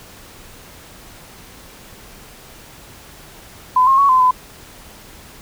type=tone with pitch steps; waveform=sine; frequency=1012 / 1072 / 1116 / 1028 / 1010 Hz; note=B5 / C6 / C#6 / C6 / B5; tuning=+42 / +42 / +11 / -31 / +39 cents; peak=-9 dBFS; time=3.76-4.31 s; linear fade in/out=5 ms; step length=110 ms; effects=pink hiss -41 dBFS RMS until 5.41 s